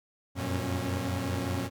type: tone cluster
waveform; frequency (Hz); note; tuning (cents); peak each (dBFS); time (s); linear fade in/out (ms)
sawtooth; 89.2 / 94.3 / 118.5 / 273.2; F2 / F#2 / A#2 / C#4; +37 / +33 / +29 / -25; -31; 0.35-1.7; 50
effects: none